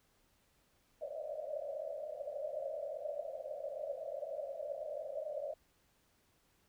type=band-pass noise; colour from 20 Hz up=white; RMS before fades=-42 dBFS; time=1.01-5.54 s; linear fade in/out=5 ms; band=550 to 630 Hz; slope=96 dB/octave; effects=pink hiss -73 dBFS RMS until 6.68 s